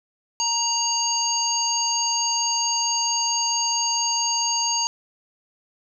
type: harmonic tone with a mistuned harmonic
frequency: 932.3 Hz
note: A#5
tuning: in tune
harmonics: 1 / 3 / 5 / 7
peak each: -26 / -31 / -25 / -24 dBFS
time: 0.4-4.87 s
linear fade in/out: 0 ms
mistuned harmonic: 3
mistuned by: +23 cents
effects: none